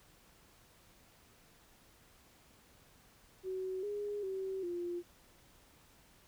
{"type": "tone with pitch steps", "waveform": "sine", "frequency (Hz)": [375.2, 412.1, 382.5, 349.6], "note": ["F#4", "G#4", "G4", "F4"], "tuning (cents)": [24, -13, -42, 2], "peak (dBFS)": -36, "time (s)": [3.43, 5.03], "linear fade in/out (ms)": 50, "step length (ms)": 400, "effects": ["pink hiss -64 dBFS RMS until 6.27 s"]}